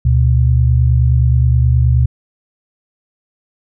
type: tone pair together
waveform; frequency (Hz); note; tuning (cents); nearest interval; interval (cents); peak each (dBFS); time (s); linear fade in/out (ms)
sine; 72.6 / 122.1; D2 / B2; -19 / -19; major sixth; 900; -11; 0.05-2.06; 5
effects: none